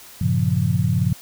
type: chord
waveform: sine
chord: G half-diminished seventh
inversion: none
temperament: equal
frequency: 98 / 116.54 / 138.59 / 174.61 Hz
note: G2 / Bb2 / Db3 / F3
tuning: 0 / 0 / 0 / 0 cents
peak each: -22 dBFS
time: 0.21-1.13 s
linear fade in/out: 5 ms
effects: white hiss -43 dBFS RMS until 1.21 s